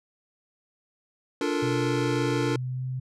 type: chord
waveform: square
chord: Bb major seventh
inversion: first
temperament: equal with one note detuned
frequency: 292.3 / 349.2 / 440 / 466.2 Hz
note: D4 / F4 / A4 / Bb4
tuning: -8 / 0 / 0 / 0 cents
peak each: -29 / -31 / -33 / -32 dBFS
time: 1.41-2.56 s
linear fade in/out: 2 ms
type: tone with pitch glide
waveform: sine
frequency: 126.5 to 129.01 Hz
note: B2 to C3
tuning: +42 to -24 cents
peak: -28 dBFS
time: 1.62-3 s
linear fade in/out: 10 ms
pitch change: +34 cents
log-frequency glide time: 2.59-2.87 s
effects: low-pass 7000 Hz 12 dB/octave